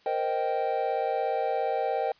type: chord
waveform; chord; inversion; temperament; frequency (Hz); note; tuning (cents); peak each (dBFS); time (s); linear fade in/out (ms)
triangle; C minor seventh; third; equal with one note detuned; 466.2 / 523.3 / 622.3 / 780.4; Bb4 / C5 / Eb5 / G5; 0 / 0 / 0 / -8; -30 / -30 / -30 / -27; 0.06-2.12; 2
effects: white hiss -60 dBFS RMS until 2.19 s + resampled to 11025 Hz